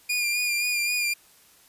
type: tone with vibrato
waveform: sawtooth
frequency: 2420 Hz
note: D#7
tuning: 49 cents flat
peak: -20 dBFS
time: 0.09-1.14 s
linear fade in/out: 10 ms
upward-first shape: sine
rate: 3.8 Hz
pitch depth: 31 cents each way
effects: white hiss -56 dBFS RMS until 1.68 s + resampled to 32000 Hz